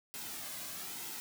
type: noise with flanger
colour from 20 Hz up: white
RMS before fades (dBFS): -43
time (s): 0.14-1.2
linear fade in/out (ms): 0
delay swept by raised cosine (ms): 1.7 to 2.22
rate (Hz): 1.1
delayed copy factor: -0.5
effects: none